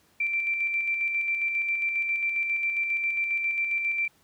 sine tone with tremolo, 2349 Hz, D7, in tune, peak -23 dBFS, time 0.2-4.08 s, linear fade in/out 5 ms, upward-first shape square, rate 7.4 Hz, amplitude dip 35%, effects pink hiss -63 dBFS RMS until 4.23 s + high-pass 80 Hz 12 dB/octave

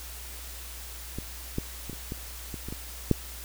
clicks, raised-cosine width 3 ms, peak -21 / -15 / -23 / -27 / -21 / -23 / -24 / -23 / -7 dBFS, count 9, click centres 1.186 / 1.584 / 1.897 / 1.931 / 2.121 / 2.542 / 2.686 / 2.725 / 3.113 s, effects added 60 Hz sine -42 dBFS peak until 3.44 s + white hiss -43 dBFS RMS until 3.44 s

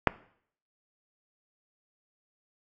click, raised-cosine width 0.5 ms, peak -3 dBFS, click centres 0.073 s, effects noise-tail reverb RT60 0.6 s tail -20 dB re dry + AAC 48 kbps

